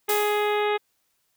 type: harmonic tone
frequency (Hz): 417.3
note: G#4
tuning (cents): +8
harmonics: 1 / 2 / 3 / 4 / 5 / 6 / 7 / 8 / 9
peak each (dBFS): -23 / -27 / -32 / -35 / -33 / -36 / -41 / -40 / -40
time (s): 0.08-0.78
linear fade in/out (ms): 20
type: noise with exponential decay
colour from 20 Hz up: blue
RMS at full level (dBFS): -26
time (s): 0.09-0.78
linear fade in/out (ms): 2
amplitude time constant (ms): 150
effects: white hiss -71 dBFS RMS until 1.36 s